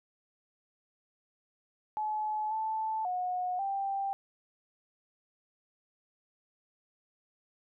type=tone with pitch steps; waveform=sine; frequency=856 / 877 / 727 / 787 Hz; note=A5 / A5 / F#5 / G5; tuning=-48 / -6 / -31 / +7 cents; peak=-30 dBFS; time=1.97-4.13 s; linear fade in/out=0 ms; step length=540 ms; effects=none